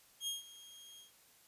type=tone with ADSR envelope; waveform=sawtooth; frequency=3249 Hz; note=G#7; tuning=39 cents flat; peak=-32 dBFS; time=0.2-1.12 s; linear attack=73 ms; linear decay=150 ms; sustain=-18 dB; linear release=130 ms; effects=white hiss -65 dBFS RMS until 1.47 s + resampled to 32000 Hz